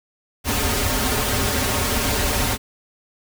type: noise with comb filter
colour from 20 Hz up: pink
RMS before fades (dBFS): -21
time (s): 0.44-2.58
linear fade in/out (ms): 50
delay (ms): 6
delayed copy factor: -0.95
effects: none